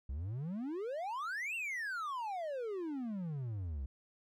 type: exponential two-way sweep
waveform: triangle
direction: up then down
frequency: 61.74 to 2790 to 62.9 Hz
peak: -35 dBFS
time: 0.09-3.86 s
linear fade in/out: 5 ms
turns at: 1.55 s
effects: none